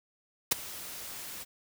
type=noise with ADSR envelope; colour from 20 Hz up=white; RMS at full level=-22 dBFS; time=0.51-1.45 s; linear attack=9 ms; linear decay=14 ms; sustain=-20 dB; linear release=29 ms; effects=none